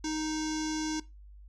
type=tone with low-pass filter; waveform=square; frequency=311.1 Hz; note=D#4; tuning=in tune; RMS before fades=-33 dBFS; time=0.04-1 s; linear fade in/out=5 ms; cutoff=6000 Hz; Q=5.4; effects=noise-tail reverb RT60 0.2 s tail -17 dB re dry + added 50 Hz sine -48 dBFS peak until 1.48 s